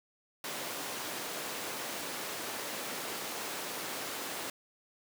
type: high-pass noise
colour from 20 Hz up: pink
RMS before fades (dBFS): -39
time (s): 0.44-4.5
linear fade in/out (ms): 2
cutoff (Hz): 320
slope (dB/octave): 12
effects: none